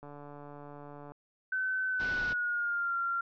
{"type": "click train", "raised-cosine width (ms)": 1, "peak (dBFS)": -34, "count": 159, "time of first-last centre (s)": [0.03, 1.12], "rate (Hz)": 145}
{"type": "tone with pitch glide", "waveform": "sine", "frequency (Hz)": [1522, 1379.6], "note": ["F#6", "F6"], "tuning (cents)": [48, -22], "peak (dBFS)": -29, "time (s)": [1.52, 3.21], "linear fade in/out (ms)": 5, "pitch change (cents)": -170, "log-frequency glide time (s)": [1.88, 2.95]}
{"type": "low-pass noise", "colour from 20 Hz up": "pink", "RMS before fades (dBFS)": -42, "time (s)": [1.99, 2.34], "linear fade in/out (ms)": 20, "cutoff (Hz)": 5300, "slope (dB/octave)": 48}
{"effects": []}